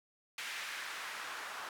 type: noise with band-pass filter sweep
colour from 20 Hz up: white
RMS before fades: -43 dBFS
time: 0.38-1.69 s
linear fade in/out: 2 ms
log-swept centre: 2100 to 1100 Hz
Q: 1.4
effects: none